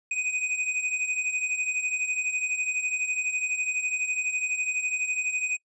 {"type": "beating tone pair", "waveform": "square", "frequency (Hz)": [2489, 2501], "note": ["D#7", "D#7"], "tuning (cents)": [0, 8], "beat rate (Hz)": 12, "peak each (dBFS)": [-33, -28], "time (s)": [0.11, 5.57], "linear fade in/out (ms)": 5, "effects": ["noise-tail reverb RT60 0.1 s tail -24 dB re dry", "resampled to 22050 Hz"]}